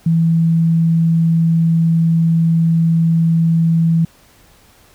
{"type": "tone", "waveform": "sine", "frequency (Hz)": 164.81, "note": "E3", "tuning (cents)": 0, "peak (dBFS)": -10, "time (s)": [0.06, 4.05], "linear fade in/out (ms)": 5, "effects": ["pink hiss -49 dBFS RMS until 4.94 s"]}